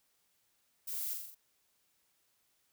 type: noise with echo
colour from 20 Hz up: violet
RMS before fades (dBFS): -40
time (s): 0.87-1.14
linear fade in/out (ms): 10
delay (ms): 42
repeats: 5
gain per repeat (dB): -3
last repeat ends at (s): 1.35
effects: white hiss -75 dBFS RMS until 2.72 s